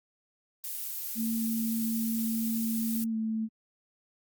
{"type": "noise", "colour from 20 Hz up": "violet", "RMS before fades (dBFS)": -36, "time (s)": [0.64, 3.04], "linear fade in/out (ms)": 0}
{"type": "tone with pitch glide", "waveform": "sine", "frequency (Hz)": [225.6, 221], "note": ["A3", "A3"], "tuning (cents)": [44, 8], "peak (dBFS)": -28, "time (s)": [1.15, 3.49], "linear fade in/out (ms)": 50, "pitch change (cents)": -36, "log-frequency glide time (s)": [3.09, 3.16]}
{"effects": ["Opus 48 kbps"]}